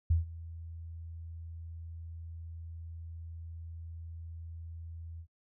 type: tone with ADSR envelope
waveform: sine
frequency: 82.7 Hz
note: E2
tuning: 6 cents sharp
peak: -22 dBFS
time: 0.1-5.27 s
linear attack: 7 ms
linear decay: 140 ms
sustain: -20 dB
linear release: 73 ms
effects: noise-tail reverb RT60 0.1 s tail -19 dB re dry